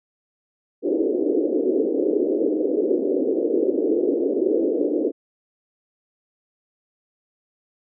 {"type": "band-pass noise", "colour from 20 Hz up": "pink", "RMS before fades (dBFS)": -21, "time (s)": [0.82, 5.12], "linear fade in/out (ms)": 50, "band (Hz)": [290, 490], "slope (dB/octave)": 48, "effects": []}